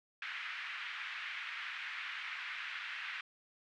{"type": "band-pass noise", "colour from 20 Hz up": "white", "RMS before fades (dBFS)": -43, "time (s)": [0.22, 3.21], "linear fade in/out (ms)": 2, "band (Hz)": [1400, 2600], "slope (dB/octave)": 24, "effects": []}